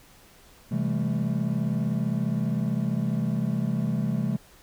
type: chord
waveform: triangle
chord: A minor seventh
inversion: first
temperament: equal with one note detuned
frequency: 130.81 / 164.81 / 200.2 / 220 Hz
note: C3 / E3 / G3 / A3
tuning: 0 / 0 / +37 / 0 cents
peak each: -27 dBFS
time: 0.71-4.37 s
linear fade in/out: 10 ms
effects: tanh soft clip ceiling -13 dBFS + pink hiss -54 dBFS RMS until 4.62 s

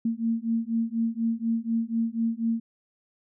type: beating tone pair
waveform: sine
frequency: 226.4 / 230.5 Hz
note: A3 / A#3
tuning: +50 / -19 cents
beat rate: 4.1 Hz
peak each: -27 dBFS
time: 0.05-2.6 s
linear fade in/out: 5 ms
effects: none

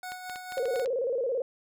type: tone with tremolo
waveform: 25% pulse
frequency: 735 Hz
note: F#5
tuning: 12 cents flat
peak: -32 dBFS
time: 0.03-0.85 s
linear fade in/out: 2 ms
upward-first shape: sine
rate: 4.4 Hz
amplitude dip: 45%
type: clicks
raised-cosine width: 0.2 ms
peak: -24 dBFS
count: 9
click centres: 0.12 / 0.297 / 0.359 / 0.522 / 0.58 / 0.656 / 0.759 / 0.797 / 0.859 s
type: tone with vibrato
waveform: sine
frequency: 502 Hz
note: B4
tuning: 28 cents sharp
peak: -26 dBFS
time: 0.57-1.42 s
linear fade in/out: 2 ms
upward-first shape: square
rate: 18 Hz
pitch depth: 110 cents each way
effects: none

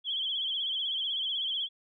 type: tone with vibrato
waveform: sine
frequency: 3229 Hz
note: G#7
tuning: 49 cents flat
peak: -29 dBFS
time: 0.04-1.69 s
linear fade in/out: 50 ms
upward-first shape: sine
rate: 16 Hz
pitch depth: 87 cents each way
effects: none

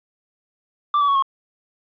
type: tone with pitch steps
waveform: triangle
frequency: 1174.7 / 1144.6 / 1115.2 / 1086.6 Hz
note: D6 / D6 / C#6 / C#6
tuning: 0 / -45 / +10 / -35 cents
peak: -13 dBFS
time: 0.94-1.224 s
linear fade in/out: 2 ms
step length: 71 ms
effects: resampled to 11025 Hz + 9-bit

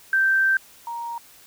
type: tone pair in turn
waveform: sine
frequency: 1563 / 936.9 Hz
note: G6 / A#5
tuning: -6 / +8 cents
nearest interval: major sixth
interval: 886 cents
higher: first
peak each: -16 / -28 dBFS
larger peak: first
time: 0.13-0.57 / 0.87-1.18 s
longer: first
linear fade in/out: 2 ms
effects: white hiss -50 dBFS RMS until 1.46 s

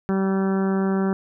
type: harmonic tone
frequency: 192.7 Hz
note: G3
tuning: 29 cents flat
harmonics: 1 / 2 / 3 / 4 / 5 / 6 / 7 / 8 / 9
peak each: -20 / -25 / -35 / -34 / -38 / -38 / -37 / -39 / -44 dBFS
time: 0.09-1.13 s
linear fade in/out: 0 ms
effects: none

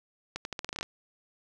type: accelerating click train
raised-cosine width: 0.2 ms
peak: -17 dBFS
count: 11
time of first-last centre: 0.36-0.829 s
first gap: 91 ms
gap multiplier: 0.84
effects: none

